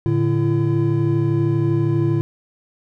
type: tone cluster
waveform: triangle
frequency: 113.7 / 146.3 / 337.8 Hz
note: A#2 / D3 / E4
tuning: -43 / -6 / +42 cents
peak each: -18 dBFS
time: 0.06-2.21 s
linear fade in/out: 0 ms
effects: none